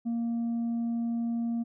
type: tone with tanh clipping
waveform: sine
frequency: 233.1 Hz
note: A#3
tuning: in tune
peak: -28 dBFS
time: 0.05-1.64 s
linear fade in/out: 20 ms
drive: 2 dB
effects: none